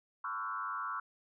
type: tone with frequency modulation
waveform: sine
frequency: 1227 Hz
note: D#6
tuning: 25 cents flat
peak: -35 dBFS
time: 0.24-1 s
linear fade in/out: 5 ms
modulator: 102 Hz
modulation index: 2.1
effects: none